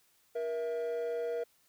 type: tone pair together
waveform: triangle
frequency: 474.2 / 659.3 Hz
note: A#4 / E5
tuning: +30 / 0 cents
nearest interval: tritone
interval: 570 cents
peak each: -30 / -36 dBFS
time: 0.35-1.44 s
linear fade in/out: 10 ms
effects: tanh soft clip ceiling -26 dBFS + white hiss -69 dBFS RMS until 1.68 s